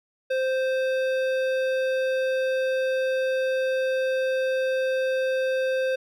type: tone with hard clipping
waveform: sine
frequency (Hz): 522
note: C5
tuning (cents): -4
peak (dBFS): -24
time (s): 0.3-5.96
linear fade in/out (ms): 10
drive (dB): 13
effects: none